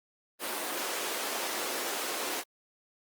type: high-pass noise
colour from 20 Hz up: pink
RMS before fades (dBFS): -34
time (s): 0.39-2.44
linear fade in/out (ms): 50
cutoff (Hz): 320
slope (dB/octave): 24
effects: Opus 32 kbps